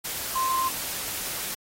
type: tone in noise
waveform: sine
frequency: 1046.5 Hz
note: C6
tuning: in tune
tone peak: -23 dBFS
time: 0.35-0.69 s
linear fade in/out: 10 ms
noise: white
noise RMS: -32 dBFS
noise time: 0.04-1.55 s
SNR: +6 dB
effects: AAC 48 kbps